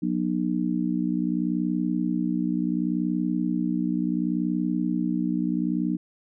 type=harmonic tone; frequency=60.7 Hz; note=B1; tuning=29 cents flat; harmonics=3 / 4 / 5; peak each=-27 / -27 / -27 dBFS; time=0.02-5.97 s; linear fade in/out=10 ms; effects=none